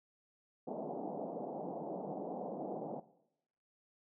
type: band-pass noise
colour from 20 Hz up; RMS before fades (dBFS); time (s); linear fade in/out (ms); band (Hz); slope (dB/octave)
white; -42; 0.67-3; 5; 160 to 790; 48
effects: noise-tail reverb RT60 0.8 s tail -17 dB re dry